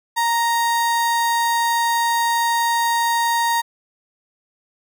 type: tone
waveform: 35% pulse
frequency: 932.3 Hz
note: A#5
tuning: in tune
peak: -15 dBFS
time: 0.16-3.62 s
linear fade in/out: 20 ms
effects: none